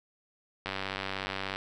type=click train; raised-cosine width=0.3 ms; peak=-17 dBFS; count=88; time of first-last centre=0.66-1.56 s; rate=96.7 Hz; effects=none